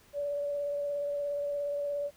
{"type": "tone with vibrato", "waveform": "sine", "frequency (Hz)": 575, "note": "D5", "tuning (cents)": -37, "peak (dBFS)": -30, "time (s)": [0.13, 2.11], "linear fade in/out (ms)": 50, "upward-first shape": "sine", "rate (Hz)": 17, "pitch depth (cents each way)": 15, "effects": ["pink hiss -61 dBFS RMS until 2.16 s"]}